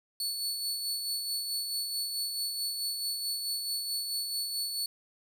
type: tone with tremolo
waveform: sawtooth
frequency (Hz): 4435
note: C#8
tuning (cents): 0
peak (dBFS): -27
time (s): 0.2-4.86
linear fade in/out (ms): 2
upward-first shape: sine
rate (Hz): 4.6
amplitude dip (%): 40
effects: none